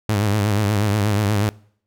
sawtooth tone with vibrato, 103.83 Hz, G#2, in tune, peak -13 dBFS, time 0.09-1.49 s, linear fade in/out 0 ms, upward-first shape triangle, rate 8.3 Hz, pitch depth 100 cents each way, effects noise-tail reverb RT60 0.6 s tail -24 dB re dry

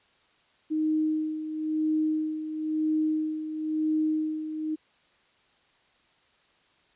sine tone with tremolo, 311.1 Hz, D#4, in tune, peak -22 dBFS, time 0.7-4.76 s, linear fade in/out 20 ms, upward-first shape sine, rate 0.99 Hz, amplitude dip 65%, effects white hiss -64 dBFS RMS until 6.95 s + resampled to 8000 Hz

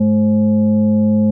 sine tone with frequency modulation, 213.7 Hz, G#3, 50 cents sharp, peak -10 dBFS, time 0-1.31 s, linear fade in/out 10 ms, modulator 316 Hz, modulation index 0.51, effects none

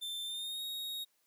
45% pulse tone with pitch glide, 3557 to 3760 Hz, A7 to A#7, +18 to +14 cents, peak -37 dBFS, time 0.01-1.05 s, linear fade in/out 20 ms, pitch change +96 cents, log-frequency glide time 0.24-0.62 s, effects white hiss -75 dBFS RMS until 1.26 s + high-pass 200 Hz 12 dB/octave

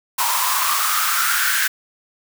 white noise with high-pass filter sweep, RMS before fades -19 dBFS, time 0.18-1.68 s, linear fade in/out 10 ms, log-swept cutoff 930 to 1600 Hz, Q 7.4, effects none

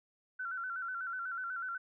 sine tone with vibrato, 1441 Hz, F#6, 46 cents flat, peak -36 dBFS, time 0.39-1.78 s, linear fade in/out 10 ms, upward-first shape square, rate 8.1 Hz, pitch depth 81 cents each way, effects none

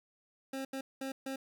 25% pulse tone bursts at uneven times, 267.9 Hz, C4, 41 cents sharp, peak -33 dBFS, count 4, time 0.53-0.65 / 0.73-0.81 / 1.01-1.12 / 1.26-1.36 s, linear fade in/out 5 ms, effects none

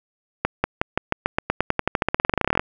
accelerating click train, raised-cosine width 0.5 ms, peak -3 dBFS, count 29, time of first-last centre 0.45-2.595 s, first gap 190 ms, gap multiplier 0.92, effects none

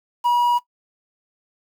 triangle tone with quantisation, 964 Hz, B5, 42 cents flat, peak -13 dBFS, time 0.24-0.59 s, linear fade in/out 20 ms, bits 7, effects noise-tail reverb RT60 0.1 s tail -17 dB re dry

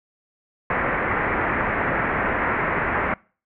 white low-pass noise, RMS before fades -23 dBFS, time 0.7-3.14 s, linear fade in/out 2 ms, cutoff 2100 Hz, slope 48 dB/octave, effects noise-tail reverb RT60 0.4 s tail -25 dB re dry

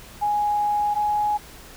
sine tone pair in turn, 830.6 / 835.9 Hz, G#5 / G#5, 0 / +11 cents, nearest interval unison, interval 11 cents, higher second, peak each -19 dBFS, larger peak neither, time 0.21-0.95 / 0.95-1.38 s, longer first, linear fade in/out 20 ms, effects added 60 Hz sine -50 dBFS peak until 1.76 s + pink hiss -44 dBFS RMS until 1.76 s

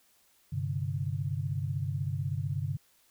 sine chord, G suspended fourth, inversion none, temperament equal, 98 / 130.81 / 146.83 Hz, G2 / C3 / D3, 0 / 0 / 0 cents, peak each -34 / -34 / -34 dBFS, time 0.52-2.77 s, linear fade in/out 10 ms, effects white hiss -66 dBFS RMS until 3.1 s

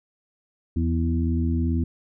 harmonic tone with a mistuned harmonic, 82.41 Hz, E2, in tune, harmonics 1 / 2 / 3 / 4, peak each -22 / -30 / -26 / -32 dBFS, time 0.76-1.84 s, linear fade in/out 5 ms, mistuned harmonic 2, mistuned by +43 cents, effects none

